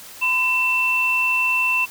sine tone pair together, 1010 / 2680 Hz, B5 / E7, +39 / +28 cents, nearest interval octave + perfect fourth, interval 1689 cents, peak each -25 / -17 dBFS, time 0.21-1.86 s, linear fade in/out 20 ms, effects white hiss -40 dBFS RMS until 1.9 s

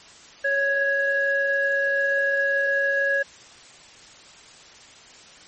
square tone with low-pass filter, 554.4 Hz, C#5, in tune, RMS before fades -22 dBFS, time 0.44-3.23 s, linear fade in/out 10 ms, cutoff 1600 Hz, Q 6.3, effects white hiss -47 dBFS RMS until 5.47 s + MP3 32 kbps

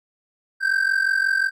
triangle ring-modulated tone, 1568 Hz, G6, in tune, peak -13 dBFS, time 0.6-1.51 s, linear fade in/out 50 ms, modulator 22.8 Hz, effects none

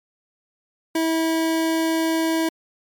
square tone pair together, 324.7 / 648 Hz, E4 / E5, -26 / -30 cents, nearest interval octave, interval 1196 cents, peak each -20 / -28 dBFS, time 0.95-2.49 s, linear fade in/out 5 ms, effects MP3 96 kbps

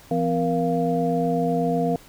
sine tone cluster, 169.3 / 257.4 / 470.2 / 692 Hz, E3 / C4 / A#4 / F5, +46 / -28 / +15 / -16 cents, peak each -25 dBFS, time 0.11-1.96 s, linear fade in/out 2 ms, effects pink hiss -49 dBFS RMS until 2.08 s

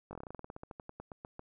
slowing click train, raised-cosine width 1 ms, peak -30 dBFS, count 21, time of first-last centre 0.11-1.394 s, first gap 20 ms, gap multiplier 1.11, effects none

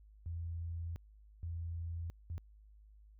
sine tone bursts at uneven times, 84 Hz, E2, 33 cents sharp, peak -38 dBFS, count 3, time 0.26-0.96 / 1.43-2.1 / 2.3-2.38 s, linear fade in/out 0 ms, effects added 52 Hz sine -57 dBFS peak until 3.19 s

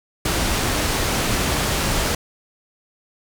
pink low-pass noise, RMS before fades -21 dBFS, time 0.25-2.15 s, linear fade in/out 5 ms, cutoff 11000 Hz, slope 12 dB/octave, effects none

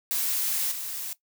blue noise with level steps, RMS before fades -27 / -34 dBFS, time 0.11-1.13 s, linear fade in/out 0 ms, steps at 0.71 s, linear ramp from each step 10 ms, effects noise-tail reverb RT60 0.1 s tail -17 dB re dry

